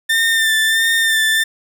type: tone with vibrato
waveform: 30% pulse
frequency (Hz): 1794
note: A6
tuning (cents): +33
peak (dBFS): -10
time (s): 0.09-1.44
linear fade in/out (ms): 10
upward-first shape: sine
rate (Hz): 1.5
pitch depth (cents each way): 29
effects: none